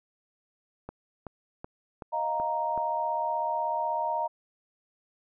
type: click train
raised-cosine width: 1 ms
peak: -24 dBFS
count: 6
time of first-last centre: 0.89-2.777 s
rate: 2.65 Hz
type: chord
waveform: sine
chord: Eb suspended second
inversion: none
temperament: equal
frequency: 622.3 / 698.5 / 932.3 Hz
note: Eb5 / F5 / Bb5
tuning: 0 / 0 / 0 cents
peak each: -33 / -34 / -28 dBFS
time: 2.12-4.28 s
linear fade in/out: 20 ms
effects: none